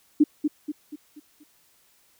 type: tone with echo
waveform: sine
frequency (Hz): 298.2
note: D4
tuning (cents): +27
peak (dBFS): -12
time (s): 0.2-0.24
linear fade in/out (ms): 10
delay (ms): 240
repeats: 5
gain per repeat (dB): -7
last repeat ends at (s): 1.44
effects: white hiss -62 dBFS RMS until 2.19 s